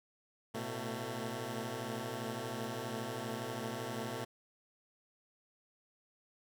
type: tone cluster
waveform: 10% pulse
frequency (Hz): 113.2 / 125.7 / 223.5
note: A2 / B2 / A3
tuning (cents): +50 / +31 / +27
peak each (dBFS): -35 / -34 / -34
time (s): 0.54-4.25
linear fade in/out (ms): 10
effects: none